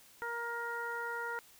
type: harmonic tone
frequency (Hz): 470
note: A#4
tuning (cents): +14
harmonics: 1 / 2 / 3 / 4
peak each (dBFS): -43 / -41 / -39 / -45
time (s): 0.22-1.39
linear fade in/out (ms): 0
effects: white hiss -60 dBFS RMS until 1.59 s